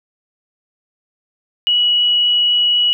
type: tone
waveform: sine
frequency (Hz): 2926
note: F#7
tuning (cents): -20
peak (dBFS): -11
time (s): 1.67-2.93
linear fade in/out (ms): 0
effects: none